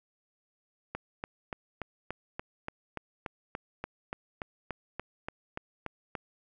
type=click train; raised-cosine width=0.5 ms; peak=-20 dBFS; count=19; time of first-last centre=0.95-6.152 s; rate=3.46 Hz; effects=none